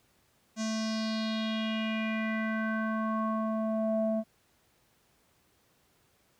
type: tone with low-pass filter sweep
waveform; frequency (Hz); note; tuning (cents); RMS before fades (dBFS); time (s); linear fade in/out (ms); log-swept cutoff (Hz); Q
square; 220; A3; 0; -31; 0.56-4.24; 50; 6500 to 570; 4
effects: pink hiss -68 dBFS RMS until 6.39 s + high-pass 60 Hz 12 dB/octave